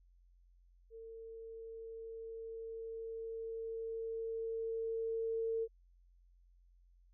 sine tone with level ramp, 452.1 Hz, A4, 47 cents sharp, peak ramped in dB -48 to -33 dBFS, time 0.9-5.68 s, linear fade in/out 50 ms, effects added 44 Hz sine -63 dBFS peak until 7.13 s

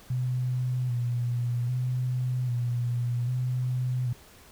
sine tone with vibrato, 123.47 Hz, B2, in tune, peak -25 dBFS, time 0.1-4.13 s, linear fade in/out 5 ms, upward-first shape square, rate 0.63 Hz, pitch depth 37 cents each way, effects pink hiss -53 dBFS RMS until 4.51 s

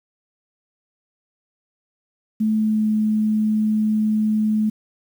sine tone with pitch glide, 217 to 215.1 Hz, A3 to A3, -24 to -39 cents, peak -16 dBFS, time 2.4-4.7 s, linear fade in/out 10 ms, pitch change -15 cents, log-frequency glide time 2.56-2.88 s, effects 8-bit

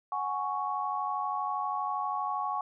sine chord, F# suspended second, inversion none, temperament just, 740 / 832.5 / 1110 Hz, F#5 / G#5 / C#6, 0 / +4 / +2 cents, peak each -36 / -34 / -32 dBFS, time 0.12-2.61 s, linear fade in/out 2 ms, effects none

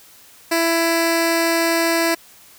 10% pulse tone with notch filter, 332.5 Hz, E4, 15 cents sharp, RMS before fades -18 dBFS, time 0.51-2.15 s, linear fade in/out 10 ms, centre 1200 Hz, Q 2, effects white hiss -47 dBFS RMS until 2.58 s

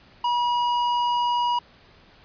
sine tone with tanh clipping, 965 Hz, B5, 40 cents flat, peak -22 dBFS, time 0.24-1.59 s, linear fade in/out 5 ms, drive 12 dB, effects pink hiss -53 dBFS RMS until 2.24 s + resampled to 11025 Hz

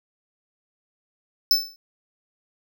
square tone with exponential decay, 5274 Hz, E8, in tune, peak -12 dBFS, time 1.51-1.76 s, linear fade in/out 1 ms, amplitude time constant 53 ms, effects none

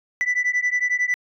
sine beating tone pair, 1975.5 / 1986.5 Hz, B6 / B6, 0 / +10 cents, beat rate 11 Hz, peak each -20 / -20 dBFS, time 0.21-1.14 s, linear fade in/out 0 ms, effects tanh soft clip ceiling -16 dBFS

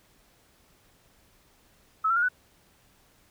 sine tone with pitch steps, 1296 / 1357.3 / 1421.5 / 1488.7 Hz, E6 / F6 / F6 / F#6, -30 / -50 / +30 / +10 cents, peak -21 dBFS, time 2.04-2.288 s, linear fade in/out 10 ms, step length 62 ms, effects pink hiss -62 dBFS RMS until 3.3 s

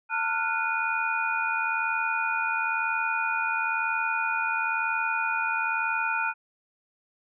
sine tone cluster, 897 / 1382 / 1463 / 2460 Hz, A5 / F6 / F#6 / D#7, +33 / -19 / -20 / -20 cents, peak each -30 dBFS, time 0.09-6.34 s, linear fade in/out 50 ms, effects none

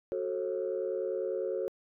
sine chord, F# minor, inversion none, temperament equal with one note detuned, 370 / 440 / 540.1 Hz, F#4 / A4 / C#5, 0 / 0 / -45 cents, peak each -34 dBFS, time 0.12-1.68 s, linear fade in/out 0 ms, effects tanh soft clip ceiling -23 dBFS

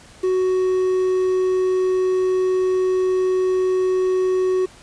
triangle tone with quantisation, 371.4 Hz, F#4, 7 cents sharp, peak -14 dBFS, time 0.23-4.66 s, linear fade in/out 10 ms, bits 7, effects pink hiss -46 dBFS RMS until 4.82 s + resampled to 22050 Hz

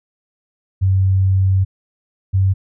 sine tone pair in turn, 95.3 / 95.81 Hz, G2 / G2, -48 / -39 cents, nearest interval unison, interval 9 cents, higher second, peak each -11 dBFS, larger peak neither, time 0.81-1.65 / 2.33-2.54 s, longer first, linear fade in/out 20 ms, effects none

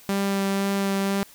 sawtooth tone with vibrato, 196.9 Hz, G3, 8 cents sharp, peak -18 dBFS, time 0.09-1.23 s, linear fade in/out 0 ms, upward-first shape sine, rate 2 Hz, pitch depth 9 cents each way, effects white hiss -50 dBFS RMS until 1.34 s

